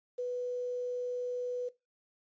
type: tone with quantisation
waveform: sine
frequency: 493.9 Hz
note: B4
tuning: in tune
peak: -32 dBFS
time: 0.18-1.69 s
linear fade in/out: 10 ms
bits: 10
effects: noise-tail reverb RT60 0.2 s tail -17 dB re dry + resampled to 16000 Hz